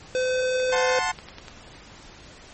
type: tone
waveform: square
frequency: 510 Hz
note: C5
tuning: 44 cents flat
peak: -22 dBFS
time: 0.15-0.99 s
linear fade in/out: 0 ms
type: click train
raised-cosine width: 0.2 ms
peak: -21 dBFS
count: 10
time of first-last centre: 0.6-1.482 s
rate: 10.2 Hz
type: chord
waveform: 25% pulse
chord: F# diminished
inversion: none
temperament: equal with one note detuned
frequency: 732.8 / 880 / 1046.5 Hz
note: F#5 / A5 / C6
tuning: -17 / 0 / 0 cents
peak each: -24 dBFS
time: 0.72-1.12 s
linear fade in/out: 10 ms
effects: pink hiss -46 dBFS RMS until 2.53 s + MP3 32 kbps